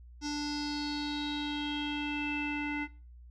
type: tone with low-pass filter sweep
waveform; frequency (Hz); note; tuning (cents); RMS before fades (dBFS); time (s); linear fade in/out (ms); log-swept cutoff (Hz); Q
square; 293.7; D4; 0; -34; 0.21-2.88; 50; 5600 to 2200; 6.8
effects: noise-tail reverb RT60 0.3 s tail -17 dB re dry + added 60 Hz sine -49 dBFS peak until 3.3 s